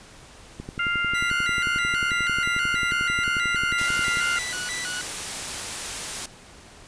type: click train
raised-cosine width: 3 ms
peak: -21 dBFS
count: 41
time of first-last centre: 0.6-4.171 s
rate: 11.2 Hz
type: harmonic tone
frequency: 698.5 Hz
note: F5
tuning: in tune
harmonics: 2 / 3 / 4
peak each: -24 / -28 / -30 dBFS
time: 0.79-4.39 s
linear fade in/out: 5 ms
type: tone with vibrato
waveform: sawtooth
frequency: 1704 Hz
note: G#6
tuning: 44 cents sharp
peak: -26 dBFS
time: 1.14-5.02 s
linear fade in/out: 10 ms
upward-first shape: square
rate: 3.1 Hz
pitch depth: 260 cents each way
type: noise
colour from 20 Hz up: white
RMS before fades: -31 dBFS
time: 3.78-6.26 s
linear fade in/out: 5 ms
effects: pink hiss -47 dBFS RMS until 6.87 s + resampled to 22050 Hz